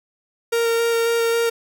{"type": "tone with vibrato", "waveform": "45% pulse", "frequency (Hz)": 463, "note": "A#4", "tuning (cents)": -12, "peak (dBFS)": -17, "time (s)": [0.52, 1.5], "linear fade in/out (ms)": 10, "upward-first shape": "square", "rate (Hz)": 3.7, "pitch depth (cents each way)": 8, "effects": []}